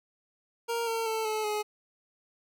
25% pulse tone with pitch steps, 465.9 / 454.5 / 443.3 / 432.4 / 421.8 Hz, A#4 / A#4 / A4 / A4 / G#4, -1 / -44 / +13 / -30 / +27 cents, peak -25 dBFS, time 0.68-1.63 s, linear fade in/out 20 ms, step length 190 ms, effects none

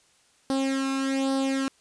sawtooth tone with flanger, 269.3 Hz, C#4, 50 cents flat, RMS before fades -26 dBFS, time 0.5-1.68 s, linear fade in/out 0 ms, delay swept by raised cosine 0.21 to 0.79 ms, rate 1.2 Hz, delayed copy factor +0.75, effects white hiss -62 dBFS RMS until 1.8 s + resampled to 22050 Hz

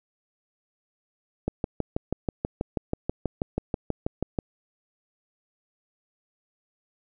click train, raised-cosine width 2 ms, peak -12 dBFS, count 19, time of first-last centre 1.48-4.388 s, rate 6.19 Hz, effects none

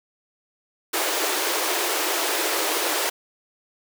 pink high-pass noise, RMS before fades -24 dBFS, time 0.93-3.1 s, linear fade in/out 10 ms, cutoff 310 Hz, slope 96 dB/octave, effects none

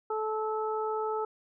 harmonic tone, 434.5 Hz, A4, 22 cents flat, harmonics 1 / 2 / 3, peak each -31 / -34 / -36 dBFS, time 0.1-1.25 s, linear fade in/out 5 ms, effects none

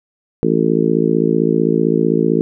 harmonic tone, 55.6 Hz, A1, 19 cents sharp, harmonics 3 / 4 / 5 / 6 / 7 / 8, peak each -19 / -19 / -19 / -19 / -19 / -19 dBFS, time 0.43-2.41 s, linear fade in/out 0 ms, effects none

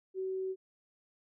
sine tone, 378.2 Hz, F#4, 38 cents sharp, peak -33 dBFS, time 0.14-0.56 s, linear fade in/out 50 ms, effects none

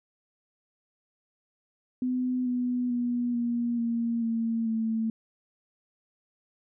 sine tone with pitch steps, 252.3 / 247.3 / 242.3 / 237.5 / 232.7 / 228 / 223.5 Hz, B3 / B3 / B3 / A#3 / A#3 / A#3 / A3, +37 / +3 / -33 / +33 / -3 / -38 / +27 cents, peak -25 dBFS, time 2.02-5.1 s, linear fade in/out 2 ms, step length 440 ms, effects none

